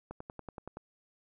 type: click train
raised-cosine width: 1 ms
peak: -28 dBFS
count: 8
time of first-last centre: 0.11-0.77 s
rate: 10.6 Hz
effects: none